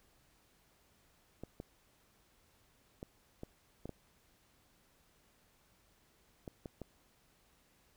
clicks, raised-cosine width 2 ms, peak -30 dBFS, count 9, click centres 1.436 / 1.601 / 3.029 / 3.434 / 3.856 / 3.893 / 6.478 / 6.658 / 6.817 s, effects pink hiss -70 dBFS RMS until 7.96 s

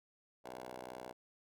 10% pulse ring-modulated tone, 62.7 Hz, B1, 27 cents sharp, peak -35 dBFS, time 0.44-1.13 s, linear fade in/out 20 ms, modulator 606 Hz, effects none

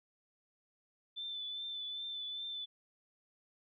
sine tone with vibrato, 3520 Hz, A7, in tune, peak -39 dBFS, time 1.16-2.66 s, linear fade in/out 20 ms, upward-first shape triangle, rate 2.5 Hz, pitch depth 32 cents each way, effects none

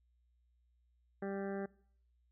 harmonic tone, 196.8 Hz, G3, 7 cents sharp, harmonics 1 / 2 / 3 / 4 / 6 / 7 / 8 / 9 / 10, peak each -41 / -41 / -46 / -49 / -57 / -58 / -53 / -57 / -61 dBFS, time 1.22-1.66 s, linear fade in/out 5 ms, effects noise-tail reverb RT60 0.6 s tail -23 dB re dry + added 60 Hz sine -70 dBFS peak until 2.31 s

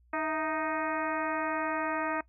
harmonic tone with a mistuned harmonic, 311.1 Hz, D#4, in tune, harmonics 1 / 2 / 3 / 4 / 5 / 6 / 7 / 8, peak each -36 / -35 / -35 / -36 / -39 / -40 / -44 / -45 dBFS, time 0.13-2.21 s, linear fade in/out 5 ms, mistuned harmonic 2, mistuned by +64 cents, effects noise-tail reverb RT60 0.1 s tail -20 dB re dry + added 60 Hz sine -60 dBFS peak until 2.28 s

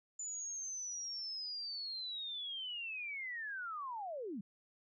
sine linear sweep, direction down, 7040 to 175.6 Hz, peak -40 dBFS, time 0.19-4.41 s, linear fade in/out 5 ms, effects none

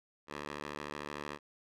10% pulse tone with band-pass filter, 73.42 Hz, D2, in tune, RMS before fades -43 dBFS, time 0.27-1.39 s, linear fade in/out 50 ms, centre 1500 Hz, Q 0.56, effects none

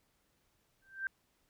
sine tone with exponential growth, 1568 Hz, G6, in tune, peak -30 dBFS, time 0.82-1.07 s, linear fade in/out 1 ms, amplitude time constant 53 ms, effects pink hiss -75 dBFS RMS until 1.49 s

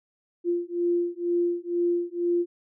sine beating tone pair, 346.5 / 348.6 Hz, F4 / F4, -14 / -3 cents, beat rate 2.1 Hz, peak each -26 dBFS, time 0.44-2.46 s, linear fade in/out 50 ms, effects none

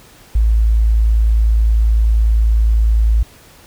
sine tone, 55 Hz, A1, in tune, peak -9 dBFS, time 0.35-3.23 s, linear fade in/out 5 ms, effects pink hiss -44 dBFS RMS until 3.66 s

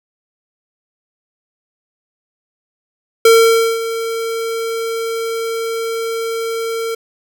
square tone with ADSR envelope, 455.2 Hz, A#4, 41 cents flat, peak -5 dBFS, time 3.25-6.95 s, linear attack 4 ms, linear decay 530 ms, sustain -14 dB, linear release 7 ms, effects none

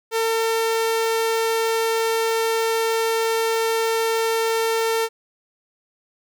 sawtooth tone, 451.6 Hz, A4, 45 cents sharp, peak -15 dBFS, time 0.11-5.09 s, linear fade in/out 50 ms, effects none

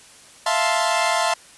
sawtooth chord, F major seventh, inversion third, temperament equal, 659.3 / 698.5 / 880 / 1046.5 Hz, E5 / F5 / A5 / C6, 0 / 0 / 0 / 0 cents, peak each -20 dBFS, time 0.46-1.34 s, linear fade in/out 5 ms, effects white hiss -47 dBFS RMS until 1.57 s + resampled to 24000 Hz

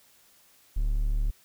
triangle tone, 36.71 Hz, D1, in tune, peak -21 dBFS, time 0.76-1.31 s, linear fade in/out 10 ms, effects white hiss -60 dBFS RMS until 1.44 s

